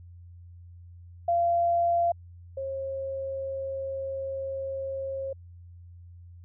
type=tone pair in turn; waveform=sine; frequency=687 / 539.5 Hz; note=F5 / C#5; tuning=-29 / -47 cents; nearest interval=major third; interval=418 cents; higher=first; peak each=-21 / -30 dBFS; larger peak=first; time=1.28-2.12 / 2.57-5.33 s; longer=second; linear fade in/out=5 ms; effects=added 87 Hz sine -45 dBFS peak until 6.44 s